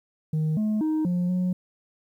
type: tone with pitch steps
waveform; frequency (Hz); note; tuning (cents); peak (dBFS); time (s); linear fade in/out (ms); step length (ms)
sine; 155.8 / 214.2 / 311.8 / 177.7 / 181.8; D#3 / A3 / D#4 / F3 / F#3; +3 / -46 / +4 / +30 / -30; -19; 0.33-1.53; 5; 240
effects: tanh soft clip ceiling -21 dBFS + 10-bit